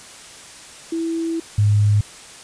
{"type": "tone pair in turn", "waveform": "sine", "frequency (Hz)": [329.6, 103.82], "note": ["E4", "G#2"], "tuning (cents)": [0, 0], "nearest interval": "octave + minor sixth", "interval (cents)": 2000, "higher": "first", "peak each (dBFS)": [-20, -12], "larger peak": "second", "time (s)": [[0.92, 1.4], [1.58, 2.01]], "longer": "first", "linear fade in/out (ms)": 5, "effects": ["white hiss -40 dBFS RMS until 2.43 s", "resampled to 22050 Hz"]}